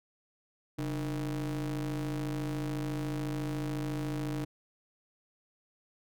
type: ring-modulated tone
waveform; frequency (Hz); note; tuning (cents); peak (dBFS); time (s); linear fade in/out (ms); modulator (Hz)
square; 82; E2; -9; -30; 0.78-4.45; 10; 219
effects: none